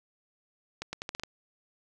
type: accelerating click train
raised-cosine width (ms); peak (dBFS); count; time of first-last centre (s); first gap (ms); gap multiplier
0.2; -18; 7; 0.82-1.235; 110; 0.81
effects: none